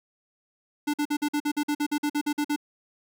square tone bursts, 294.4 Hz, D4, 4 cents sharp, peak -24 dBFS, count 15, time 0.87-2.562 s, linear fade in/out 10 ms, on 68 ms, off 48 ms, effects none

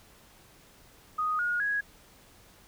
sine tone with pitch steps, 1244.5 / 1437.8 / 1661.2 Hz, D#6 / F6 / G#6, 0 / +50 / 0 cents, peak -26 dBFS, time 1.18-1.81 s, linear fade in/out 10 ms, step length 210 ms, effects pink hiss -57 dBFS RMS until 2.67 s

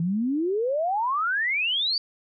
sine exponential sweep, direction up, 160.7 to 4699 Hz, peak -22 dBFS, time 0-1.98 s, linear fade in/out 2 ms, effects none

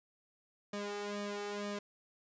sawtooth tone with flanger, 204.7 Hz, G#3, 25 cents flat, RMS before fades -40 dBFS, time 0.73-1.79 s, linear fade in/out 5 ms, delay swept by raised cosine 1.7 to 2.31 ms, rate 2.1 Hz, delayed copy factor +0.9, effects resampled to 16000 Hz

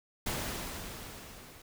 pink noise with level ramp, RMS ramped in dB -34 to -53 dBFS, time 0.26-1.62 s, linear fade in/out 5 ms, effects none

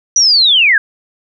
sine linear sweep, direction down, 5950 to 1568 Hz, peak -6 dBFS, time 0.16-0.78 s, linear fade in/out 2 ms, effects none

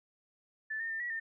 sine tone with pitch steps, 1754 / 1824 / 1800 / 1928 / 1810 Hz, A6 / A#6 / A6 / B6 / A6, -6 / -38 / +39 / -42 / +48 cents, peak -34 dBFS, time 0.7-1.2 s, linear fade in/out 10 ms, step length 100 ms, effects none

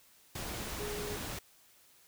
sine tone in noise, 415.3 Hz, G#4, in tune, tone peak -39 dBFS, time 0.79-1.16 s, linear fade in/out 5 ms, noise pink, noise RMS -40 dBFS, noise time 0.35-1.39 s, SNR -2 dB, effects white hiss -63 dBFS RMS until 2.07 s

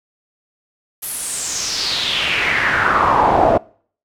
brown noise with band-pass filter sweep, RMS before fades -17 dBFS, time 1.02-3.58 s, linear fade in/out 10 ms, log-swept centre 12000 to 610 Hz, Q 4.3, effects noise-tail reverb RT60 0.5 s tail -24 dB re dry

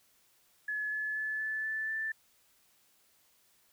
sine tone with pitch steps, 1706 / 1717.9 / 1729.8 / 1741.8 / 1754 / 1766.2 Hz, G#6 / A6 / A6 / A6 / A6 / A6, +46 / -42 / -30 / -18 / -6 / +6 cents, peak -32 dBFS, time 0.68-2.12 s, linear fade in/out 5 ms, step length 240 ms, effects white hiss -68 dBFS RMS until 3.72 s

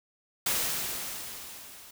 white noise with level ramp, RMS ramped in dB -27 to -50 dBFS, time 0.46-1.91 s, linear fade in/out 5 ms, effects none

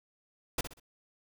pink noise with echo, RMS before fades -30 dBFS, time 0.58-0.61 s, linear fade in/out 5 ms, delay 63 ms, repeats 3, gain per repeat -10 dB, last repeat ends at 0.799 s, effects none

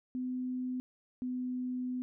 sine tone pair in turn, 253.3 / 251.6 Hz, B3 / B3, +44 / +32 cents, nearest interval unison, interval 12 cents, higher first, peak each -33 / -33 dBFS, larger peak neither, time 0.15-0.8 / 1.22-2.02 s, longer second, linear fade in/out 0 ms, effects none

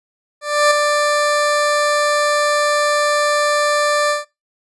20% pulse tone with ADSR envelope, 590 Hz, D5, 8 cents sharp, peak -4 dBFS, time 0.41-4.25 s, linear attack 300 ms, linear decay 6 ms, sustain -5 dB, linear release 150 ms, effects noise-tail reverb RT60 0.2 s tail -19 dB re dry + resampled to 24000 Hz

